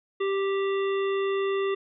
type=harmonic tone; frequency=392 Hz; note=G4; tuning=in tune; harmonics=1 / 3 / 5 / 7 / 9; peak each=-24 / -34 / -38 / -41 / -43 dBFS; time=0.2-1.75 s; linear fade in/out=10 ms; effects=none